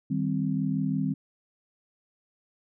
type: chord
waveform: sine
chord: C minor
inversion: first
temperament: equal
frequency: 155.56 / 196 / 261.6 Hz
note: Eb3 / G3 / C4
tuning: 0 / 0 / 0 cents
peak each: -29 dBFS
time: 0.1-1.14 s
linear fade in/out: 10 ms
effects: none